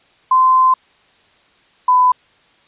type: tone pair in turn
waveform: sine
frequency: 1033 / 1002.4 Hz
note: C6 / B5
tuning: -22 / +25 cents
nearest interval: minor second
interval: 53 cents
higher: first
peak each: -8 dBFS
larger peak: neither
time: 0.31-0.74 / 1.88-2.12 s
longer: first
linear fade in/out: 5 ms
effects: white hiss -53 dBFS RMS until 2.67 s + resampled to 8000 Hz